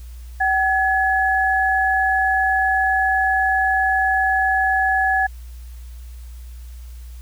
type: tone pair together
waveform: sine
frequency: 763.8 / 1696 Hz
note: G5 / G#6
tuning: -45 / +36 cents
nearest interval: octave + major second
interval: 1381 cents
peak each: -18 dBFS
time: 0.4-5.27 s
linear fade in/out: 10 ms
effects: added 60 Hz sine -33 dBFS peak until 7.21 s + white hiss -52 dBFS RMS until 7.21 s